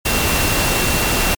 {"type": "tone in noise", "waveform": "sine", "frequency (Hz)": 2727, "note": "F7", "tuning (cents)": -42, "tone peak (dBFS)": -24, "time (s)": [0.05, 1.35], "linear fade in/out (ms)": 10, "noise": "pink", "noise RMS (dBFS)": -17, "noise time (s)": [0.05, 1.35], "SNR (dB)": -10, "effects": ["MP3 96 kbps"]}